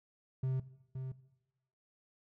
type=tone with echo; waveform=triangle; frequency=130.81 Hz; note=C3; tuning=in tune; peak=-29 dBFS; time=0.43-0.6 s; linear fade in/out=5 ms; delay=520 ms; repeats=1; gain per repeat=-7 dB; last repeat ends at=1.12 s; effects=noise-tail reverb RT60 1.0 s tail -18 dB re dry